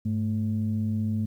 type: tone pair together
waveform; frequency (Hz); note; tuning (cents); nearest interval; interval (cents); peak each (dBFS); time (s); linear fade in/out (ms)
sine; 102.8 / 218.4; G#2 / A3; -17 / -13; octave + minor second; 1304; -26; 0.05-1.26; 10
effects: tanh soft clip ceiling -18 dBFS + 10-bit